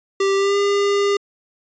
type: tone with pitch glide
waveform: square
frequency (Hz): 392 to 403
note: G4 to G4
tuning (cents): 0 to +48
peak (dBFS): -16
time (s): 0.2-1.17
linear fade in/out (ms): 5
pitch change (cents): +48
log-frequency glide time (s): 0.36-0.57
effects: resampled to 16000 Hz